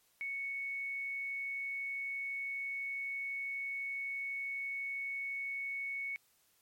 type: tone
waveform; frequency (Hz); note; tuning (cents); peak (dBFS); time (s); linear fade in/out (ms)
sine; 2217; C#7; 0; -36; 0.21-6.16; 0
effects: white hiss -71 dBFS RMS until 6.61 s + MP3 64 kbps